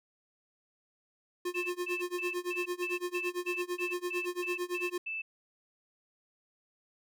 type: tone with tremolo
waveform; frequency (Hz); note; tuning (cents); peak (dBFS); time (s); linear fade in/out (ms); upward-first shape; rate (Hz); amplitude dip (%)
square; 355.9; F4; +33; -31; 1.45-4.98; 5; sine; 8.9; 95
type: tone bursts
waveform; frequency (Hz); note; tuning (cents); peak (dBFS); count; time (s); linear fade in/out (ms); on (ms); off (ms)
sine; 2637; E7; 0; -34; 12; 1.54-5.22; 10; 160; 160
effects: none